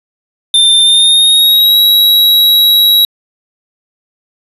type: tone with pitch glide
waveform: square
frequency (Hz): 3587 to 3867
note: A7 to B7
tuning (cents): +33 to -37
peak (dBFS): -5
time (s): 0.54-3.05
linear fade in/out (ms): 2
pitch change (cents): +130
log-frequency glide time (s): 0.8-1.78
effects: resampled to 32000 Hz